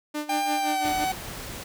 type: tone with tremolo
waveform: sawtooth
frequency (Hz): 299.5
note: D4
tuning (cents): +34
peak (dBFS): -23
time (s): 0.14-1.05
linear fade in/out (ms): 10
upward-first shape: sine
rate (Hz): 5.8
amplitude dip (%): 80
type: tone with pitch glide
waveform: 45% pulse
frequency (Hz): 796 to 754.8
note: G5 to F#5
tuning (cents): +26 to +34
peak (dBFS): -24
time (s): 0.29-1.12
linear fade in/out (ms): 5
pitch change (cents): -92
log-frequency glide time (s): 0.54-0.89
type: noise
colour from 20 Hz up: pink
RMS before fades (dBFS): -37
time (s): 0.84-1.64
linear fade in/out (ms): 10
effects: none